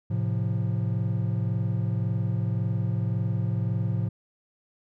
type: chord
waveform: triangle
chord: F major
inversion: first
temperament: just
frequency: 109.13 / 130.96 / 174.61 Hz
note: A2 / C3 / F3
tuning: -14 / +2 / 0 cents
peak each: -24 / -28 / -29 dBFS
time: 0.1-4.09 s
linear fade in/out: 10 ms
effects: none